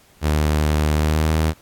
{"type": "tone with pitch glide", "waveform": "sawtooth", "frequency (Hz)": [75.9, 78.85], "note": ["D#2", "D#2"], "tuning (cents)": [-42, 24], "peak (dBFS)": -12, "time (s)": [0.21, 1.54], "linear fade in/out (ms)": 50, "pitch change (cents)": 66, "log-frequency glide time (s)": [0.93, 1.34], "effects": ["pink hiss -53 dBFS RMS until 1.61 s", "AAC 64 kbps"]}